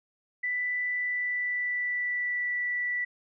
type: tone with pitch glide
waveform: sine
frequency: 1983 to 1962.5 Hz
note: B6 to B6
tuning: +7 to -11 cents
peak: -27 dBFS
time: 0.43-3.05 s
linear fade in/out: 10 ms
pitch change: -18 cents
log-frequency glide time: 0.84-2.51 s
effects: none